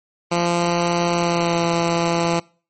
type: tone with pitch glide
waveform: 10% pulse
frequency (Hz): 172.4 to 169.34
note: F3 to E3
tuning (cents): -22 to +47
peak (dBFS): -9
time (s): 0.31-2.4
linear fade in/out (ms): 10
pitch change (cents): -31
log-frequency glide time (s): 1.14-1.65
effects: noise-tail reverb RT60 0.4 s tail -24 dB re dry + MP3 32 kbps